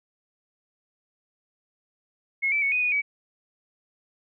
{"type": "tone with pitch steps", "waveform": "sine", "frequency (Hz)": [2172, 2318, 2216, 2490, 2465, 2276], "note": ["C#7", "D7", "C#7", "D#7", "D#7", "C#7"], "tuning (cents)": [-36, -23, -1, 1, -17, 45], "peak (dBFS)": -21, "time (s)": [2.42, 3.02], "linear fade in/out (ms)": 20, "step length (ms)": 100, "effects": []}